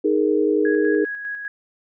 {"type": "chord", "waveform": "sine", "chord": "D# suspended fourth", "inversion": "none", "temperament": "equal", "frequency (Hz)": [311.1, 415.3, 466.2], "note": ["D#4", "G#4", "A#4"], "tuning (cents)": [0, 0, 0], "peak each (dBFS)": [-20, -19, -22], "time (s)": [0.04, 1.05], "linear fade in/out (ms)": 10}
{"type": "tone with tremolo", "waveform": "sine", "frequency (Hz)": 1660, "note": "G#6", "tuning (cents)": -1, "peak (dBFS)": -25, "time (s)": [0.65, 1.48], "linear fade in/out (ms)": 2, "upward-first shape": "square", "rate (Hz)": 5, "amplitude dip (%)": 40}
{"effects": []}